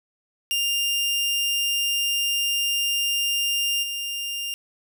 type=tone with level steps; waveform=sawtooth; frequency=2800 Hz; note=F7; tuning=4 cents sharp; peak=-18 / -24 dBFS; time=0.51-4.54 s; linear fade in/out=0 ms; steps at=3.82 s; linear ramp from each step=20 ms; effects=none